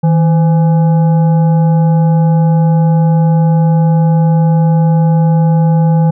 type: tone with frequency modulation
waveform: sine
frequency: 160 Hz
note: D#3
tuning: 49 cents sharp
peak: -6 dBFS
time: 0.03-6.11 s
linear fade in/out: 10 ms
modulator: 673 Hz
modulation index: 0.38
effects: none